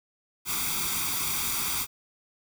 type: noise with comb filter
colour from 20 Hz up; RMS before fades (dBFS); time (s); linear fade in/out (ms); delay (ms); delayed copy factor
white; -29; 0.45-1.87; 50; 0.85; +0.75
effects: none